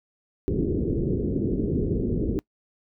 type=low-pass noise; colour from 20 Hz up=white; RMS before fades=-25 dBFS; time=0.48-2.39 s; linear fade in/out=0 ms; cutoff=420 Hz; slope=48 dB/octave; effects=noise-tail reverb RT60 0.1 s tail -24 dB re dry